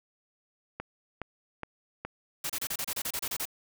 click train, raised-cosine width 0.5 ms, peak -20 dBFS, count 4, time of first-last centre 0.8-2.05 s, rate 2.4 Hz
white noise bursts, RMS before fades -33 dBFS, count 12, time 2.44-3.454 s, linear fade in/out 5 ms, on 57 ms, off 30 ms
effects none

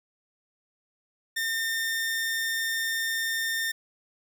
sawtooth tone, 1813 Hz, A#6, 49 cents flat, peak -23 dBFS, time 1.36-3.72 s, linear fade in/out 10 ms, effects none

